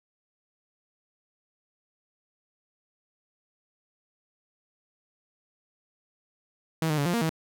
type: tone with pitch steps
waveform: sawtooth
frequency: 161.1 / 152.6 / 142.6 / 174.7 / 234.2 / 160.8 Hz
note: E3 / D#3 / C#3 / F3 / A#3 / E3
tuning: -39 / -33 / +49 / +1 / +8 / -43 cents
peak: -20 dBFS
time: 6.82-7.294 s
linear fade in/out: 2 ms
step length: 79 ms
effects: none